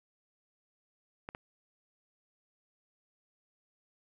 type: clicks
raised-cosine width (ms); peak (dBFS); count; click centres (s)
0.5; -25; 2; 1.289 / 1.349
effects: 10-bit